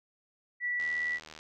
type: tone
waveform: sine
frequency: 1955 Hz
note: B6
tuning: 18 cents flat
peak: -29 dBFS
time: 0.6-1.2 s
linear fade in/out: 50 ms
type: click train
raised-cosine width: 0.2 ms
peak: -29 dBFS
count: 47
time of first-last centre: 0.8-1.39 s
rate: 78 Hz
effects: none